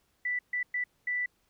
sine tone bursts at uneven times, 1975.5 Hz, B6, in tune, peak -28 dBFS, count 4, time 0.25-0.39 / 0.53-0.63 / 0.74-0.84 / 1.07-1.26 s, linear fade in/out 5 ms, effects pink hiss -72 dBFS RMS until 1.49 s

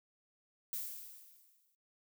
violet noise with exponential decay, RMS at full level -38 dBFS, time 0.73-1.75 s, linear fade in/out 0 ms, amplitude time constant 220 ms, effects noise-tail reverb RT60 0.1 s tail -20 dB re dry

